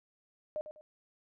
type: tone with echo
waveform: sine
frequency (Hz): 610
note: D#5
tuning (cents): -34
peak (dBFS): -33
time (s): 0.56-0.61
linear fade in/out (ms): 0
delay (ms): 100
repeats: 2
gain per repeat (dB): -10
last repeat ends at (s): 0.81
effects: none